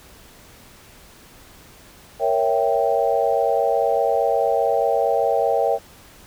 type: chord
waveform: sine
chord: A# diminished seventh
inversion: none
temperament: equal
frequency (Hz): 466.2 / 554.4 / 659.3 / 784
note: A#4 / C#5 / E5 / G5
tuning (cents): 0 / 0 / 0 / 0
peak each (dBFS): -22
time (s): 2.19-5.79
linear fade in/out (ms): 50
effects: pink hiss -47 dBFS RMS until 6.26 s